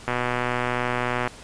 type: click train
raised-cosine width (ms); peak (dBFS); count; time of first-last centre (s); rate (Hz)
0.5; -9; 148; 0.08-1.275; 123
effects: pink hiss -44 dBFS RMS until 1.43 s + resampled to 22050 Hz